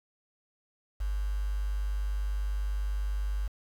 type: tone with quantisation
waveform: sine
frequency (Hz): 50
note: G1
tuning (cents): +35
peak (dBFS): -28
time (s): 1-3.48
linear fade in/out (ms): 10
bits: 8
effects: none